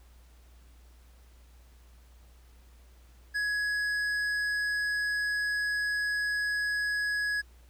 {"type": "tone with tanh clipping", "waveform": "sine", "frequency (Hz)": 1675, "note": "G#6", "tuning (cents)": 14, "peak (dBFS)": -29, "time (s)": [3.34, 7.42], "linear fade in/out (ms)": 20, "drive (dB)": 10, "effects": ["added 60 Hz sine -53 dBFS peak until 7.69 s", "pink hiss -64 dBFS RMS until 7.69 s"]}